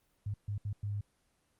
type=tone bursts at uneven times; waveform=sine; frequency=102.4 Hz; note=G#2; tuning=24 cents flat; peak=-33 dBFS; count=4; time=0.26-0.34 / 0.48-0.58 / 0.65-0.73 / 0.83-1.01 s; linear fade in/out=5 ms; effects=pink hiss -74 dBFS RMS until 1.59 s + Opus 24 kbps